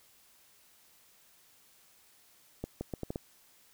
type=accelerating click train; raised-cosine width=2 ms; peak=-22 dBFS; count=6; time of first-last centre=2.64-3.159 s; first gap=170 ms; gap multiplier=0.75; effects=white hiss -63 dBFS RMS until 3.73 s